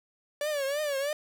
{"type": "tone with vibrato", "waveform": "45% pulse", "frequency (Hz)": 574, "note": "D5", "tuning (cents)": -40, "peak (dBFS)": -28, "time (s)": [0.41, 1.13], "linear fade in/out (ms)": 2, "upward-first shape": "triangle", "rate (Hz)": 3.1, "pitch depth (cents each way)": 130, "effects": []}